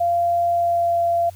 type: tone with pitch glide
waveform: sine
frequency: 690 to 684.8 Hz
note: F5 to F5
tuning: -21 to -34 cents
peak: -16 dBFS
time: 0-1.3 s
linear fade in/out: 10 ms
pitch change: -13 cents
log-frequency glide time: 0.5-0.99 s
effects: added 92 Hz sine -40 dBFS peak until 1.35 s + white hiss -51 dBFS RMS until 1.35 s